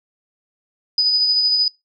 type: tone with tremolo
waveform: sine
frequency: 4978 Hz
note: D#8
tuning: in tune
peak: -12 dBFS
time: 0.98-1.68 s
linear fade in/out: 2 ms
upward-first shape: sine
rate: 13 Hz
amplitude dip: 30%
effects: noise-tail reverb RT60 0.2 s tail -24 dB re dry